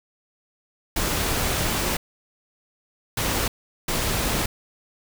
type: noise bursts at uneven times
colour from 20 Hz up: pink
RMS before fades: -24 dBFS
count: 3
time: 0.96-1.97 / 3.17-3.48 / 3.88-4.46 s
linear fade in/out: 5 ms
effects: none